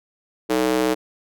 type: tone with high-pass filter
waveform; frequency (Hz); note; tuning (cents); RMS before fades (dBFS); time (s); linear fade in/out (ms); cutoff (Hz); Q
square; 63; B1; +35; -20; 0.49-0.95; 20; 370; 2.8
effects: none